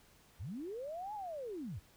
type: linear two-way sweep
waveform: sine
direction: up then down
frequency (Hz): 61.74 to 866 to 61.74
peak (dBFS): -40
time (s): 0.39-1.8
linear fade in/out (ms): 20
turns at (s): 1.14
effects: pink hiss -65 dBFS RMS until 1.96 s